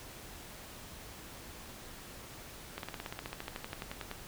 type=slowing click train; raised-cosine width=0.3 ms; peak=-23 dBFS; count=19; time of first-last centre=2.78-4.114 s; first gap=52 ms; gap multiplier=1.04; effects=pink hiss -49 dBFS RMS until 4.27 s